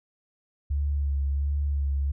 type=tone with vibrato; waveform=sine; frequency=70.7 Hz; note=C#2; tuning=35 cents sharp; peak=-23 dBFS; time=0.7-2.12 s; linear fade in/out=10 ms; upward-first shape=sine; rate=1.4 Hz; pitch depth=31 cents each way; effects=none